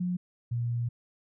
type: tone pair in turn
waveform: sine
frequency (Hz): 179.3 / 118.91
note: F3 / A#2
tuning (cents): +46 / +35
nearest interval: perfect fifth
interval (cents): 711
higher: first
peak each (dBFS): -27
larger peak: neither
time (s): 0-0.17 / 0.51-0.89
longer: second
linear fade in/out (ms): 10
effects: none